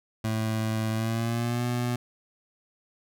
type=tone with pitch glide; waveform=25% pulse; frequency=110.4 to 121.79 Hz; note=A2 to B2; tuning=+6 to -24 cents; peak=-22 dBFS; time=0.24-1.96 s; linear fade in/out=5 ms; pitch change=+170 cents; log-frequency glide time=0.92-1.64 s; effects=none